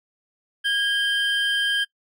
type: tone pair together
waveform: triangle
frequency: 1632 / 3138 Hz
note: G#6 / G7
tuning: -31 / +1 cents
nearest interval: major seventh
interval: 1132 cents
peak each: -21 dBFS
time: 0.64-1.85 s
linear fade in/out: 20 ms
effects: noise-tail reverb RT60 0.1 s tail -22 dB re dry